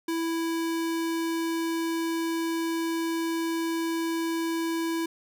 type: tone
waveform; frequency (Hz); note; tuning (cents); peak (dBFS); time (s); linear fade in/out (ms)
square; 330; E4; +2; -27; 0.08-5.06; 5
effects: none